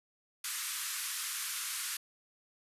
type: band-pass noise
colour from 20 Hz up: white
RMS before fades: -38 dBFS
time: 0.44-1.97 s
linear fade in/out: 5 ms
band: 1100 to 13000 Hz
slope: 48 dB/octave
effects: resampled to 32000 Hz